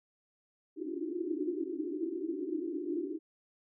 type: band-pass noise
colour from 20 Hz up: white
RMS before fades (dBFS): -36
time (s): 0.76-3.19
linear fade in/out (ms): 50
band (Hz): 290 to 370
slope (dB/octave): 96
effects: none